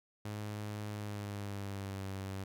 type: tone with pitch glide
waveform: sawtooth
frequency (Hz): 104.9 to 96.75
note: G#2 to G2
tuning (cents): +18 to -22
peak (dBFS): -35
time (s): 0.25-2.44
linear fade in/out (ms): 5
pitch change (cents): -140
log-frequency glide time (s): 0.91-2.06
effects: none